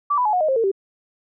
sine tone with pitch steps, 1160 / 992.5 / 849.2 / 726.5 / 621.6 / 531.9 / 455.1 / 389.3 Hz, D6 / B5 / G#5 / F#5 / D#5 / C5 / A#4 / G4, -22 / +8 / +38 / -32 / -2 / +28 / -42 / -12 cents, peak -16 dBFS, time 0.1-0.716 s, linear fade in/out 10 ms, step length 77 ms, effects none

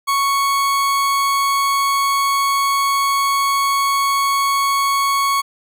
40% pulse tone, 1108.7 Hz, C#6, in tune, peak -14 dBFS, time 0.07-5.42 s, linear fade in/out 20 ms, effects none

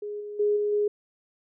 sine tone with level steps, 415.3 Hz, G#4, in tune, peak -31 / -34 / -20 / -23 / -21 dBFS, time 0.02-0.88 s, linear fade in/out 5 ms, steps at 0.2 / 0.39 / 0.56 / 0.72 s, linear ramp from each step 10 ms, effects none

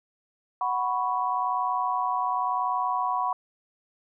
sine chord, F# suspended fourth, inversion none, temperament equal, 740 / 987.8 / 1108.7 Hz, F#5 / B5 / C#6, 0 / 0 / 0 cents, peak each -29 / -27 / -29 dBFS, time 0.61-3.33 s, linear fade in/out 2 ms, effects none

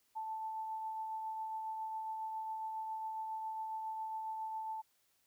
sine tone with tremolo, 880 Hz, A5, in tune, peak -37 dBFS, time 0.15-4.82 s, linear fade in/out 20 ms, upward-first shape triangle, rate 7.3 Hz, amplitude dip 30%, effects white hiss -75 dBFS RMS until 5.26 s

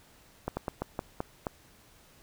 slowing click train, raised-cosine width 1 ms, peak -17 dBFS, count 7, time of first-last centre 0.48-1.468 s, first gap 90 ms, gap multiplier 1.24, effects pink hiss -59 dBFS RMS until 2.22 s

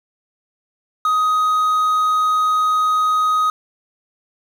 triangle tone with quantisation, 1254 Hz, D#6, 13 cents sharp, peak -12 dBFS, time 1.05-3.5 s, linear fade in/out 2 ms, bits 7, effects none

